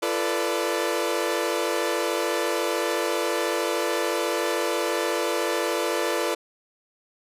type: chord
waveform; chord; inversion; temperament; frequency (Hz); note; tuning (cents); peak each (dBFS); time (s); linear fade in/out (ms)
sawtooth; B half-diminished seventh; second; equal with one note detuned; 341.4 / 440 / 493.9 / 587.3; F4 / A4 / B4 / D5; -39 / 0 / 0 / 0; -25; 0.02-6.35; 10
effects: resampled to 32000 Hz